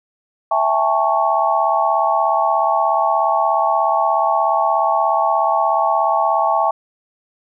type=chord; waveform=sine; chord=A dominant seventh; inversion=second; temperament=equal with one note detuned; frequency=659.3 / 803.2 / 880 / 1108.7 Hz; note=E5 / G5 / A5 / C#6; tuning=0 / +42 / 0 / 0 cents; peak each=-19 dBFS; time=0.51-6.71 s; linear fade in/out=5 ms; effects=none